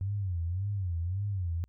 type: tone with vibrato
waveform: sine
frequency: 92.5 Hz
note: F#2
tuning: in tune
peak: -29 dBFS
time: 0.01-1.64 s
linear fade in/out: 0 ms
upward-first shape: sine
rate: 1.8 Hz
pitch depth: 180 cents each way
effects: added 60 Hz sine -63 dBFS peak until 1.68 s